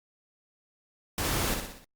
pink noise with echo, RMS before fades -30 dBFS, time 1.18-1.54 s, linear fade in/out 2 ms, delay 61 ms, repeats 5, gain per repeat -5 dB, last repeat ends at 1.845 s, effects Opus 48 kbps

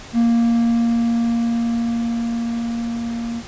triangle tone with level ramp, 233.1 Hz, A#3, in tune, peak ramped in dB -10 to -21 dBFS, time 0.13-3.43 s, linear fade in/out 50 ms, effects pink hiss -37 dBFS RMS until 3.47 s + resampled to 16000 Hz

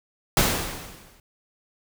pink noise with exponential decay, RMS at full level -17 dBFS, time 0.37-1.2 s, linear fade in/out 1 ms, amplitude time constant 180 ms, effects none

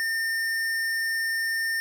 sine tone with hard clipping, 1811 Hz, A6, 49 cents sharp, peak -26 dBFS, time 0-1.8 s, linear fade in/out 0 ms, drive 16 dB, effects none

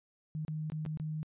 sine tone with dropouts, 155 Hz, D#3, 6 cents flat, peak -34 dBFS, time 0.35-1.23 s, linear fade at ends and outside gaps 0 ms, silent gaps 0.45-0.481 / 0.7-0.72 / 0.852-0.862 / 0.973-0.999 s, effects resampled to 8000 Hz

